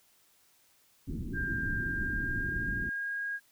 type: low-pass noise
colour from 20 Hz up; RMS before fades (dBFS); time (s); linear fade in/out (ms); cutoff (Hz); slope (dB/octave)
pink; -36; 1.07-2.9; 10; 350; 48
type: tone with pitch glide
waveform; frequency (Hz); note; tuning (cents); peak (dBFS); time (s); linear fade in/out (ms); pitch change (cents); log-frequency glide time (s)
sine; 1595 to 1633.2; G6 to G#6; +30 to -29; -32; 1.33-3.4; 50; +41; 1.83-3.22
effects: white hiss -66 dBFS RMS until 3.51 s